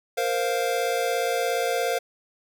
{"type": "chord", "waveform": "square", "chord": "Bb suspended second", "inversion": "none", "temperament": "equal", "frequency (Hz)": [466.2, 523.3, 698.5], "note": ["Bb4", "C5", "F5"], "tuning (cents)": [0, 0, 0], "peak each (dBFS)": -28, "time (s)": [0.17, 1.99], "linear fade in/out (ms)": 10, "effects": []}